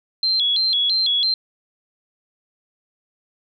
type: tone with vibrato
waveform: sine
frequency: 3729 Hz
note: A#7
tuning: in tune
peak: -16 dBFS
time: 0.23-1.34 s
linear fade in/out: 2 ms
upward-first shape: square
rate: 3 Hz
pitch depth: 180 cents each way
effects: none

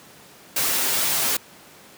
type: noise with comb filter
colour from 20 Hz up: white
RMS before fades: -22 dBFS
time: 0.56-1.37 s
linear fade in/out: 5 ms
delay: 7.6 ms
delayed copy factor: +0.55
effects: pink hiss -47 dBFS RMS until 1.97 s + high-pass 150 Hz 12 dB/octave

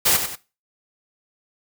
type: noise with echo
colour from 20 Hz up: white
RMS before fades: -17 dBFS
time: 0.05-0.17 s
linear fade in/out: 10 ms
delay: 94 ms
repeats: 2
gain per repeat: -8 dB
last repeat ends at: 0.358 s
effects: noise-tail reverb RT60 0.3 s tail -18 dB re dry

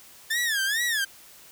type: tone with vibrato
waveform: sawtooth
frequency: 1740 Hz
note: A6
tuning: 20 cents flat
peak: -20 dBFS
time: 0.3-1.05 s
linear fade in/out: 10 ms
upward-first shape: sine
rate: 2.3 Hz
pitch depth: 190 cents each way
effects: white hiss -50 dBFS RMS until 1.51 s

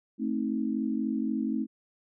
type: chord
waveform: sine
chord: A diminished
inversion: none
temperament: just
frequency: 220 / 264 / 316.8 Hz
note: A3 / C4 / Eb4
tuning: 0 / +16 / +31 cents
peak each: -30 / -31 / -33 dBFS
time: 0.18-1.67 s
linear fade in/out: 50 ms
effects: none

